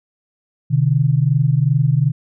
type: tone pair together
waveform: sine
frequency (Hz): 128.5 / 151.1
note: C3 / D3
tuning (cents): -31 / +50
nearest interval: minor third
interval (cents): 281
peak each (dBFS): -15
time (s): 0.7-2.12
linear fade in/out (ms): 20
effects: none